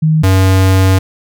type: tone pair in turn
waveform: sine / square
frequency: 156.9 / 94.79 Hz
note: D#3 / F#2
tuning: +15 / +42 cents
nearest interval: major sixth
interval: 873 cents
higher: first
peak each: -7 dBFS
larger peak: neither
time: 0.02-0.23 / 0.23-0.99 s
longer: second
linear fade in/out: 10 ms
effects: none